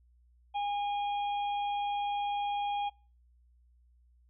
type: harmonic tone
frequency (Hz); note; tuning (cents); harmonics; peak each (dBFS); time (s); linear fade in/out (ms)
816; G#5; -31; 1 / 3 / 4; -30 / -46 / -45; 0.54-2.9; 20
effects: noise-tail reverb RT60 0.4 s tail -26 dB re dry + added 60 Hz sine -61 dBFS peak until 4.29 s